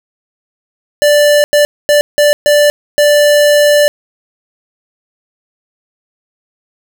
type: tone bursts at uneven times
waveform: square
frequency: 587.3 Hz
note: D5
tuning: in tune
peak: -6 dBFS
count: 6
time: 1.02-1.44 / 1.53-1.65 / 1.89-2.01 / 2.18-2.33 / 2.46-2.7 / 2.98-3.88 s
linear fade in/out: 0 ms
effects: none